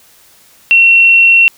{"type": "tone", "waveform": "sine", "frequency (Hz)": 2722, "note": "F7", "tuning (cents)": -45, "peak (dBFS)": -3, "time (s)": [0.71, 1.48], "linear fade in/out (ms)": 0, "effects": ["white hiss -45 dBFS RMS until 1.57 s"]}